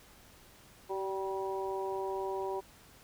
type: harmonic tone with a mistuned harmonic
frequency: 193.6 Hz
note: G3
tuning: 21 cents flat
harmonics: 2 / 3 / 4 / 5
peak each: -35 / -43 / -41 / -40 dBFS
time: 0.89-2.61 s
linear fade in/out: 20 ms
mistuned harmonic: 2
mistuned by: -17 cents
effects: pink hiss -58 dBFS RMS until 3.03 s